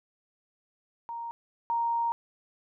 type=tone pair in turn; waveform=sine; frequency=932.3 / 932.3 Hz; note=A#5 / A#5; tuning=0 / 0 cents; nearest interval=unison; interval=0 cents; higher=neither; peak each=-34 / -25 dBFS; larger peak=second; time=1.09-1.31 / 1.7-2.12 s; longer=second; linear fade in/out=0 ms; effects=none